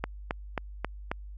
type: click train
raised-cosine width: 0.5 ms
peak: -14 dBFS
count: 5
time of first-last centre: 0.04-1.115 s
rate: 3.72 Hz
effects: added 50 Hz sine -40 dBFS peak until 1.37 s